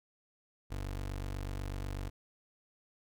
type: tone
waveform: 25% pulse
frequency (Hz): 48.14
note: G1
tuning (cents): -31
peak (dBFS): -33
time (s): 0.7-2.1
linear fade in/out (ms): 20
effects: none